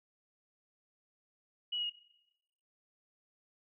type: tone with pitch steps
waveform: sine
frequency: 2929 / 2900 / 2872 Hz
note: F#7 / F#7 / F7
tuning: -18 / -35 / +48 cents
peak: -33 dBFS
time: 1.72-1.9 s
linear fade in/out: 10 ms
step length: 60 ms
effects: noise-tail reverb RT60 0.9 s tail -19 dB re dry